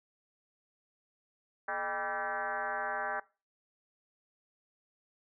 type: tone with frequency modulation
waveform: sine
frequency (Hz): 1168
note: D6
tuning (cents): -10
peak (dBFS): -32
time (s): 1.68-3.2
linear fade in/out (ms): 5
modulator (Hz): 185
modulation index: 3.2
effects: noise-tail reverb RT60 0.3 s tail -20 dB re dry